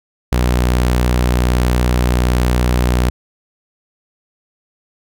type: tone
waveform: sawtooth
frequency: 61.3 Hz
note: B1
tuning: 12 cents flat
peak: -8 dBFS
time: 0.32-3.1 s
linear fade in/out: 5 ms
effects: none